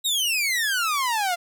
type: exponential sweep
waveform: sawtooth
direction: down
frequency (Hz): 3868 to 681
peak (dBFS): -18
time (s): 0.04-1.36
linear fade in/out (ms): 20
effects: none